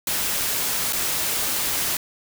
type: noise with dropouts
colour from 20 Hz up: white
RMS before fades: -24 dBFS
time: 0.07-1.97 s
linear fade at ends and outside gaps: 2 ms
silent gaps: 0.925-0.931 s
effects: none